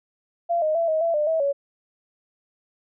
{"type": "tone with pitch steps", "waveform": "sine", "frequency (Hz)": [685, 620, 670, 631, 670, 599, 646, 562], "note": ["F5", "D#5", "E5", "D#5", "E5", "D5", "E5", "C#5"], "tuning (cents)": [-34, -6, 28, 24, 28, 34, -35, 24], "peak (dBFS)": -19, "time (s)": [0.49, 1.53], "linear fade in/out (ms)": 20, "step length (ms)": 130, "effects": []}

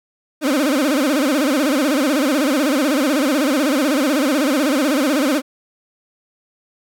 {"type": "tone with vibrato", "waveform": "30% pulse", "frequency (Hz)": 281.8, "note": "C#4", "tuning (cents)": 29, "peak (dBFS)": -12, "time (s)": [0.41, 5.42], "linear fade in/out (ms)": 50, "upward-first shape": "sine", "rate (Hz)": 16, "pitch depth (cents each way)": 190, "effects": []}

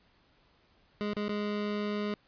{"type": "tone with dropouts", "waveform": "25% pulse", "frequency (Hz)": 207.7, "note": "G#3", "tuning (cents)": 0, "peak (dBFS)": -27, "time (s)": [1.01, 2.14], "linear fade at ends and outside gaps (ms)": 0, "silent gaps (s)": [[1.135, 1.166], [1.282, 1.293]], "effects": ["pink hiss -66 dBFS RMS until 2.27 s", "resampled to 11025 Hz"]}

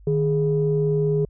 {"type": "tone pair together", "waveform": "sine", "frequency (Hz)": [153.29, 415.3], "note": ["D#3", "G#4"], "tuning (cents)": [-25, 0], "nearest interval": "octave + perfect fourth", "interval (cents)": 1725, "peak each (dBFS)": -20, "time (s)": [0.07, 1.25], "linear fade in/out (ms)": 2, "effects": ["tanh soft clip ceiling -10 dBFS", "added 50 Hz sine -44 dBFS peak until 1.29 s"]}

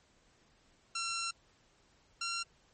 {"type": "tone pair in turn", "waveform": "10% pulse", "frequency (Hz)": [1359, 1372.4], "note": ["F6", "F6"], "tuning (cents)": [-48, -31], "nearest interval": "unison", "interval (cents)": 17, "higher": "second", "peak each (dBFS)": -26, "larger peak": "neither", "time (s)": [[0.95, 1.31], [2.21, 2.43]], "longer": "first", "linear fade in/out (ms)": 5, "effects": ["pink hiss -68 dBFS RMS until 2.73 s", "MP3 32 kbps"]}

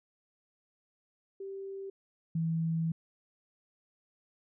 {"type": "tone pair in turn", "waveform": "sine", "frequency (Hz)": [390, 163.45], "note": ["G4", "E3"], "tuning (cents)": [-9, -14], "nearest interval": "octave + minor third", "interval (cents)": 1505, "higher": "first", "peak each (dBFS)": [-38, -28], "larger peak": "second", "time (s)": [[1.4, 1.9], [2.35, 2.92]], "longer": "second", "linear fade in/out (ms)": 5, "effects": []}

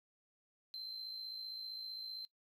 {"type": "tone with amplitude modulation", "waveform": "triangle", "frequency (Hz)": 4104, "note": "C8", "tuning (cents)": -34, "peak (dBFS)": -39, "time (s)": [0.74, 2.25], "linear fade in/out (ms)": 0, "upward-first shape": "sine", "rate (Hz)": 55.4, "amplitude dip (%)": 55, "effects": ["noise-tail reverb RT60 0.1 s tail -20 dB re dry", "tanh soft clip ceiling -38 dBFS"]}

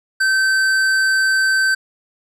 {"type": "tone with hard clipping", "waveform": "sine", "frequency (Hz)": 1546, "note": "G6", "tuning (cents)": -24, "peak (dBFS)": -15, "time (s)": [0.2, 1.75], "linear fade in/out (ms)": 10, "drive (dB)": 11, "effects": []}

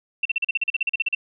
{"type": "tone bursts", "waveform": "sine", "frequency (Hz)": 2700, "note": "E7", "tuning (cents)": 41, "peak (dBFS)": -18, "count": 15, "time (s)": [0.23, 1.15], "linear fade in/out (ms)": 5, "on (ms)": 24, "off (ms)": 40, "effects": []}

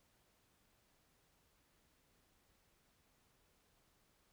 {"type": "silence", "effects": ["pink hiss -75 dBFS RMS until 4.32 s"]}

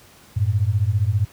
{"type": "beating tone pair", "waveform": "sine", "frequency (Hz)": [95, 110], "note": ["F#2", "A2"], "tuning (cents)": [46, 0], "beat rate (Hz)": 15, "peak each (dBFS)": -19, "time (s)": [0.36, 1.25], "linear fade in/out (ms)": 10, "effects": ["pink hiss -49 dBFS RMS until 1.32 s", "high-pass 60 Hz 12 dB/octave"]}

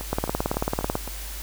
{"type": "two click trains", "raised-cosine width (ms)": 1, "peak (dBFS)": [-9, -19], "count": [16, 5], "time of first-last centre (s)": [[0.13, 0.954], [0.01, 1.077]], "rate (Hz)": [18.2, 3.75], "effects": ["added 50 Hz sine -34 dBFS peak until 1.42 s", "white hiss -38 dBFS RMS until 1.42 s"]}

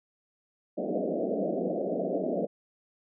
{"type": "band-pass noise", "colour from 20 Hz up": "white", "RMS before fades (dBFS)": -30, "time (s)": [0.77, 2.47], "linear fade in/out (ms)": 20, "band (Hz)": [170, 680], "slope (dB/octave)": 96, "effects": []}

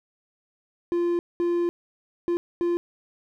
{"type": "tone bursts at uneven times", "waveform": "triangle", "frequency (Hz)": 346.3, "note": "F4", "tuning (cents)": -15, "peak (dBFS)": -19, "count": 4, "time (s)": [[0.92, 1.19], [1.4, 1.69], [2.28, 2.37], [2.61, 2.77]], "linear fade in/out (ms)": 0, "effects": []}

